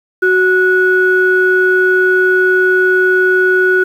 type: tone pair together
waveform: sine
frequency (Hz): 371.4 / 1468.1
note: F#4 / F#6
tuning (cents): +7 / -14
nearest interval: 2 octaves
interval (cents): 2379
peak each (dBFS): -10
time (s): 0.22-3.84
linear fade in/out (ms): 10
effects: tanh soft clip ceiling 0 dBFS + 7-bit